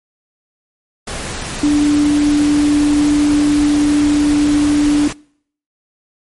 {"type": "tone in noise", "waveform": "sine", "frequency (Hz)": 293.7, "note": "D4", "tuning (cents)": 0, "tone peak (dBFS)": -9, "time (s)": [1.63, 5.08], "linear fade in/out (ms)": 5, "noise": "pink", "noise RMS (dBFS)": -24, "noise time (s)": [1.07, 5.13], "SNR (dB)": 12, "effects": ["noise-tail reverb RT60 0.6 s tail -24 dB re dry", "MP3 48 kbps"]}